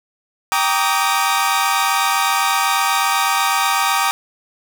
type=chord; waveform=sawtooth; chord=Eb major seventh; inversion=first; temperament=equal with one note detuned; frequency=784 / 932.3 / 1156.5 / 1244.5 Hz; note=G5 / Bb5 / D6 / Eb6; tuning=0 / 0 / -27 / 0 cents; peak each=-17 dBFS; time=0.52-4.11 s; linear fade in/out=0 ms; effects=none